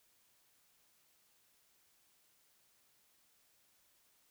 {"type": "silence", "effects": ["white hiss -72 dBFS RMS until 4.3 s"]}